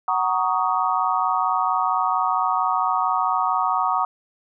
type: chord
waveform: sine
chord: D# minor seventh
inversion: first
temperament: just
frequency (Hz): 746.7 / 933.4 / 1120.1 / 1244.5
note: F#5 / A#5 / C#6 / D#6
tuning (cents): +16 / +2 / +18 / 0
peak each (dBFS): -24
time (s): 0.08-4.05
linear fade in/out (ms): 2
effects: none